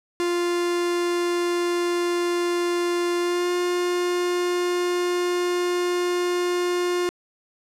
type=tone with pitch glide; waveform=45% pulse; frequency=349.2 to 354.7 Hz; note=F4 to F4; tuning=0 to +27 cents; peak=-21 dBFS; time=0.2-7.09 s; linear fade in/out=0 ms; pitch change=+27 cents; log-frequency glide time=3.19-3.52 s; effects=low-pass 10000 Hz 12 dB/octave